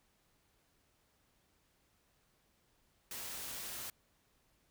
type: noise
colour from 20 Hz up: white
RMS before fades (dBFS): -44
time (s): 3.11-3.9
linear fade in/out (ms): 2
effects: pink hiss -74 dBFS RMS until 4.7 s

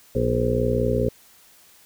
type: harmonic tone with a mistuned harmonic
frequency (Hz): 60.1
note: B1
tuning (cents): -46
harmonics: 1 / 2 / 3 / 4 / 5 / 6 / 7 / 8 / 9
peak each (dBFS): -28 / -25 / -33 / -27 / -37 / -32 / -25 / -29 / -26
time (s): 0.15-1.09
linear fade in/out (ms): 5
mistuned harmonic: 9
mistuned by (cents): -50
effects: white hiss -53 dBFS RMS until 1.85 s

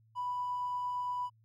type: tone with tremolo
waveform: triangle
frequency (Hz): 987.8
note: B5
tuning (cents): 0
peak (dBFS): -28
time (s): 0.15-1.3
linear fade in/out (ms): 50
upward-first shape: sine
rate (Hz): 8.7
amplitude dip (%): 25
effects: tanh soft clip ceiling -30 dBFS + added 111 Hz sine -63 dBFS peak until 1.44 s

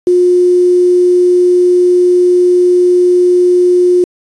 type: tone with quantisation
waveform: sine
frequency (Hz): 358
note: F4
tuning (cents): +43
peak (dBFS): -5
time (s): 0.07-4.04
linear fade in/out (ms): 2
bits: 5
effects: resampled to 22050 Hz

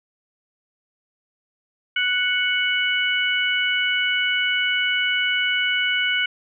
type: harmonic tone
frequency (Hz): 740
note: F#5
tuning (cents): 0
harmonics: 2 / 3 / 4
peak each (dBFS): -23 / -23 / -23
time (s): 1.96-6.26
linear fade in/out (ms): 5
effects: none

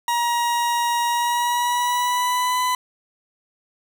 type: tone with pitch glide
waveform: 40% pulse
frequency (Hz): 949 to 1002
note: A#5 to B5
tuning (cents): +31 to +25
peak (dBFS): -18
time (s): 0.08-2.75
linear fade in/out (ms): 2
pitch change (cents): +94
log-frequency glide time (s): 1.09-2.61
effects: none

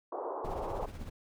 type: band-pass noise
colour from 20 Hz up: pink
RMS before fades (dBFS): -38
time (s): 0.12-0.86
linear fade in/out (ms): 5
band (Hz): 350 to 1100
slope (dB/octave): 48
type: noise with tremolo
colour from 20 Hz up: brown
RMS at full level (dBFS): -38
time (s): 0.44-1.1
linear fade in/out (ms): 10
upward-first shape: triangle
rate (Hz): 16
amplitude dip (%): 65
effects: none

